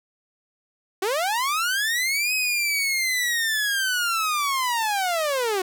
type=linear two-way sweep; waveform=sawtooth; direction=up then down; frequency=360 to 2551 to 360 Hz; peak=-18 dBFS; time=1.02-5.62 s; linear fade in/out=5 ms; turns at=2.34 s; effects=none